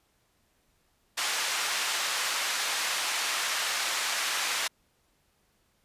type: band-pass noise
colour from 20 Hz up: pink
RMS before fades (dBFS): -30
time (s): 1.17-4.68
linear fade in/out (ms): 10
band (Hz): 1200 to 8400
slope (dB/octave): 12
effects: pink hiss -70 dBFS RMS until 5.84 s + resampled to 32000 Hz